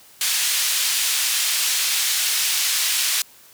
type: band-pass noise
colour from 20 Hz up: pink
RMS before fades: -21 dBFS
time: 0.21-3.22 s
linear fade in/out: 2 ms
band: 2900 to 14000 Hz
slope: 12 dB/octave
effects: white hiss -49 dBFS RMS until 3.53 s + high-pass 60 Hz 12 dB/octave